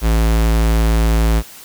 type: tone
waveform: square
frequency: 55.5 Hz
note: A1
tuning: 16 cents sharp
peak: -12 dBFS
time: 0.01-1.43 s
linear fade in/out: 50 ms
effects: white hiss -38 dBFS RMS until 1.64 s